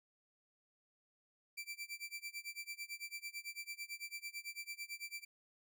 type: tone with tremolo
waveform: sawtooth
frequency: 2340 Hz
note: D7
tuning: 7 cents flat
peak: -38 dBFS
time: 1.57-5.25 s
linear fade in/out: 10 ms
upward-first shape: sine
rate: 9 Hz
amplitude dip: 95%
effects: none